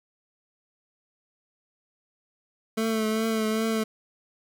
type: tone with vibrato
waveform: 25% pulse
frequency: 220.5 Hz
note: A3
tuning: 4 cents sharp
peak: -20 dBFS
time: 2.77-3.84 s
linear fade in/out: 10 ms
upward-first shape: triangle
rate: 2.5 Hz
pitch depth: 35 cents each way
effects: 10-bit